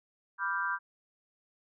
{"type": "chord", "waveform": "sine", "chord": "G dominant seventh", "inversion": "first", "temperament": "equal", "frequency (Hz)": [987.8, 1174.7, 1396.9, 1568], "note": ["B5", "D6", "F6", "G6"], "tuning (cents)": [0, 0, 0, 0], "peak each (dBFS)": [-36, -36, -36, -33], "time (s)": [0.38, 0.79], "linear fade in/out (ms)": 50, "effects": []}